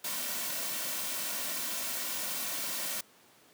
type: noise with comb filter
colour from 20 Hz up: white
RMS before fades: -35 dBFS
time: 0.04-3.01 s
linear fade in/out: 5 ms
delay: 2.4 ms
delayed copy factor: -0.5
effects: pink hiss -60 dBFS RMS until 3.53 s + high-pass 200 Hz 12 dB/octave